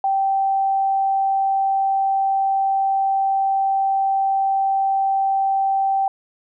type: tone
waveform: sine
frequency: 779 Hz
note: G5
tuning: 11 cents flat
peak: -16 dBFS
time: 0.04-6.08 s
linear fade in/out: 2 ms
effects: none